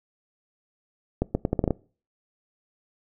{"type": "accelerating click train", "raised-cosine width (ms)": 2, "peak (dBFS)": -9, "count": 8, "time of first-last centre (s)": [1.22, 1.707], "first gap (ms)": 130, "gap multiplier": 0.78, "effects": ["noise-tail reverb RT60 0.4 s tail -23 dB re dry"]}